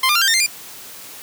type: tone with pitch steps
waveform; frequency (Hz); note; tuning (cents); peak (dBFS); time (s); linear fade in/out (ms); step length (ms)
15% pulse; 1046.5 / 1202.1 / 1380.9 / 1586.2 / 1822.1 / 2093 / 2404; C6 / D6 / F6 / G6 / A#6 / C7 / D7; 0 / +40 / -20 / +20 / -40 / 0 / +40; -7; 0.03-0.464; 5; 62
effects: white hiss -37 dBFS RMS until 1.22 s + high-pass 80 Hz 12 dB/octave